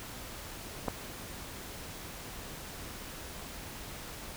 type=clicks; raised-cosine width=1 ms; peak=-26 / -16 dBFS; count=2; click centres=0.879 / 0.883 s; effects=pink hiss -44 dBFS RMS until 4.36 s